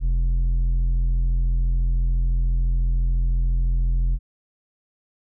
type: tone with low-pass filter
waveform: square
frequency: 42.97 Hz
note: F1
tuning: 27 cents flat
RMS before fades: -20 dBFS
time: 0-4.19 s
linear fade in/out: 50 ms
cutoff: 96 Hz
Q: 0.96
effects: none